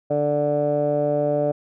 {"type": "tone with low-pass filter", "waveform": "15% pulse", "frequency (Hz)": 146.83, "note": "D3", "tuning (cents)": 0, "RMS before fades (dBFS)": -21, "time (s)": [0.1, 1.52], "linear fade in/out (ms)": 10, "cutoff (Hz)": 630, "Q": 6.1, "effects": []}